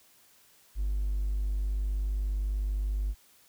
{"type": "tone with hard clipping", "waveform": "triangle", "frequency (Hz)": 49.86, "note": "G1", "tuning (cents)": 30, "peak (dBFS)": -27, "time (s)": [0.75, 3.15], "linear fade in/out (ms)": 50, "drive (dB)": 3, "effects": ["white hiss -61 dBFS RMS until 3.48 s"]}